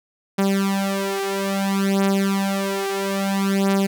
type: beating tone pair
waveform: sawtooth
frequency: 195.6 / 196.2 Hz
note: G3 / G3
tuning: -4 / +2 cents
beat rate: 0.6 Hz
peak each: -18 dBFS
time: 0.38-3.87 s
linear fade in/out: 10 ms
effects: none